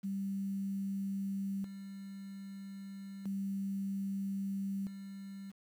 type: tone with tremolo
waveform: sine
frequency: 196 Hz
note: G3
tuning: in tune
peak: -34 dBFS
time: 0.03-5.52 s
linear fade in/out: 20 ms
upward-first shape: square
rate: 0.31 Hz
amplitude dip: 65%
effects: 10-bit